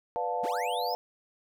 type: chord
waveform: sine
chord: B half-diminished seventh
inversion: none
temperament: equal with one note detuned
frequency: 493.9 / 587.3 / 708.2 / 880 Hz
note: B4 / D5 / F5 / A5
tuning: 0 / 0 / +24 / 0 cents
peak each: -34 / -38 / -32 / -33 dBFS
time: 0.16-0.95 s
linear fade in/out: 0 ms
type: linear sweep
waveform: square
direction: up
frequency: 118.5 to 5390 Hz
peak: -37 dBFS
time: 0.43-0.95 s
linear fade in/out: 10 ms
effects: none